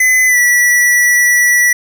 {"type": "tone with pitch glide", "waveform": "square", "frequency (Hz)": [2025, 1951.5], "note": ["B6", "B6"], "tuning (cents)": [43, -21], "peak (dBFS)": -8, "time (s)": [0, 1.73], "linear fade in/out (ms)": 5, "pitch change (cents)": -64, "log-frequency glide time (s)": [0.27, 0.38], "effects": ["8-bit"]}